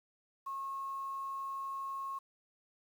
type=tone with quantisation; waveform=sine; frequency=1087 Hz; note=C#6; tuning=34 cents flat; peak=-37 dBFS; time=0.46-2.19 s; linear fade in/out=10 ms; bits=10; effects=none